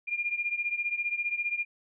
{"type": "beating tone pair", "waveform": "sine", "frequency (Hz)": [2406, 2421], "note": ["D7", "D#7"], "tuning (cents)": [41, -48], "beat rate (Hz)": 15, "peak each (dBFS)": [-30, -33], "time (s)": [0.07, 1.65], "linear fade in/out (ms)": 20, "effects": []}